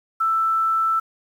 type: tone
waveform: sine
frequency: 1325 Hz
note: E6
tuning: 9 cents sharp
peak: -17 dBFS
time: 0.2-1 s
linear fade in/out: 10 ms
effects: 8-bit